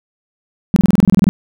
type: tone bursts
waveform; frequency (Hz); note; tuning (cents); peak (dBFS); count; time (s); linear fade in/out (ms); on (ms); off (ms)
sine; 193; G3; -27; -5; 12; 0.74-1.29; 0; 22; 26
effects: none